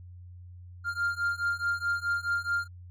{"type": "beating tone pair", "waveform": "triangle", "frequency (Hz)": [1396.9, 1401.6], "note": ["F6", "F6"], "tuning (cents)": [0, 6], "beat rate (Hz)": 4.7, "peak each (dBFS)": [-29, -28], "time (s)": [0.84, 2.68], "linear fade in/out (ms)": 50, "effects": ["added 89 Hz sine -44 dBFS peak until 2.9 s"]}